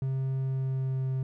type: tone with pitch glide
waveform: triangle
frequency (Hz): 133.1 to 131.57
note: C3 to C3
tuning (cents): +30 to +10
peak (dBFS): -25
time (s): 0.02-1.23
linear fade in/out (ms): 2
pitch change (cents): -20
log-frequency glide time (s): 0.38-1.1
effects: none